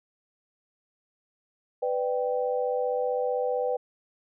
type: tone cluster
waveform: sine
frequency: 498.5 / 594 / 782 Hz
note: B4 / D5 / G5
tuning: +16 / +20 / -4 cents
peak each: -26 / -32 / -32 dBFS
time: 1.82-3.77 s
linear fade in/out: 10 ms
effects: none